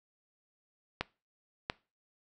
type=clicks; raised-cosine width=0.3 ms; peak=-15 dBFS; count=2; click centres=1.01 / 1.699 s; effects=noise-tail reverb RT60 0.3 s tail -21 dB re dry